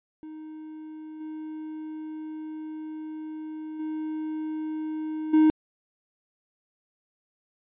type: tone with level steps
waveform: triangle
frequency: 311.4 Hz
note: D#4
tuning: 2 cents sharp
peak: -36 / -32 / -27 / -13 dBFS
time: 0.23-5.5 s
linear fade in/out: 0 ms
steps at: 1.2 / 3.79 / 5.33 s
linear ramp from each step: 10 ms
effects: resampled to 8000 Hz